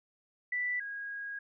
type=tone pair in turn; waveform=sine; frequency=1975.5 / 1640.7 Hz; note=B6 / G#6; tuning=0 / -22 cents; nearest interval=minor third; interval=322 cents; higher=first; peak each=-30 / -37 dBFS; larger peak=first; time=0.52-0.8 / 0.8-1.39 s; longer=second; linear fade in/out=5 ms; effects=none